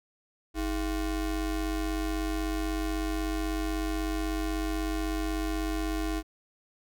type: ring-modulated tone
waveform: square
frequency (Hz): 183.1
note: F#3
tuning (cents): -18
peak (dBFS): -26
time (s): 0.54-6.23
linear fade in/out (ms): 50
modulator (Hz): 135
effects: none